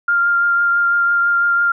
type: tone with vibrato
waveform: sine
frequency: 1396.9 Hz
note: F6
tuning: in tune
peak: -12 dBFS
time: 0.08-1.72 s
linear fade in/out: 5 ms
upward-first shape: triangle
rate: 6 Hz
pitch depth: 15 cents each way
effects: none